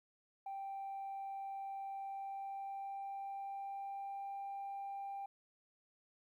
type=tone with pitch glide; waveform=sine; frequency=784 to 792.2 Hz; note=G5 to G5; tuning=0 to +18 cents; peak=-40 dBFS; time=0.46-5.26 s; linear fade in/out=5 ms; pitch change=+18 cents; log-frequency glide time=1.97-4.37 s; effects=tanh soft clip ceiling -39 dBFS + 13-bit